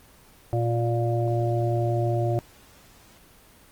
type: harmonic tone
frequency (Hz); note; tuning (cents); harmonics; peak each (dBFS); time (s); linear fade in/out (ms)
117.4; A#2; +13; 1 / 3 / 5 / 6; -23 / -28 / -30 / -31; 0.53-2.39; 0
effects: pink hiss -53 dBFS RMS until 3.71 s + Opus 24 kbps